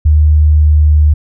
sine tone with pitch glide, 76 to 75.39 Hz, D#2 to D2, -40 to +46 cents, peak -4 dBFS, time 0.05-1.14 s, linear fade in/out 10 ms, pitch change -14 cents, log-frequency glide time 0.5-1.02 s, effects none

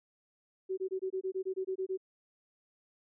sine tone bursts, 378 Hz, F#4, 37 cents sharp, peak -31 dBFS, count 12, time 0.69-1.975 s, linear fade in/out 20 ms, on 86 ms, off 23 ms, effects none

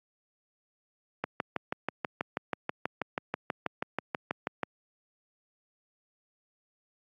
click train, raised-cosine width 0.5 ms, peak -14 dBFS, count 22, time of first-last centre 1.24-4.633 s, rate 6.19 Hz, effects high-pass 150 Hz 12 dB/octave + Opus 48 kbps

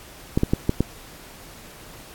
clicks, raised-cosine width 3 ms, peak -5 dBFS, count 5, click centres 0.375 / 0.434 / 0.535 / 0.694 / 0.806 s, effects pink hiss -44 dBFS RMS until 2.14 s + AAC 64 kbps

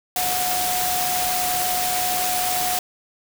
sine tone in noise, 728 Hz, F#5, 28 cents flat, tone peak -24 dBFS, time 0.16-2.79 s, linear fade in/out 2 ms, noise white, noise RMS -24 dBFS, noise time 0.16-2.79 s, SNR -3 dB, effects none

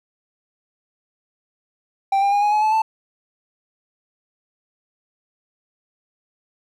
triangle tone with pitch steps, 784 / 799.5 / 815.4 / 831.6 / 848.1 / 864.9 / 882 Hz, G5 / G5 / G#5 / G#5 / G#5 / A5 / A5, 0 / +34 / -32 / +2 / +36 / -30 / +4 cents, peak -13 dBFS, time 2.12-2.82 s, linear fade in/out 5 ms, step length 100 ms, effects none

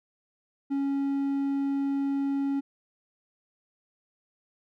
triangle tone, 277.2 Hz, C#4, in tune, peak -23 dBFS, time 0.7-2.61 s, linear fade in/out 20 ms, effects none

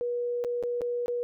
sine tone with dropouts, 483.1 Hz, B4, 38 cents flat, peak -27 dBFS, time 0.01-1.23 s, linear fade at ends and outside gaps 0 ms, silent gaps 0.44-0.447 / 0.627-0.636 / 0.809-0.817 / 1.06-1.081 s, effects none

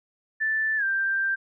sine tone with pitch glide, 1760 to 1577.1 Hz, A6 to G6, 0 to +10 cents, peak -22 dBFS, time 0.4-1.36 s, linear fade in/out 20 ms, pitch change -190 cents, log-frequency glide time 0.77-0.84 s, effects none

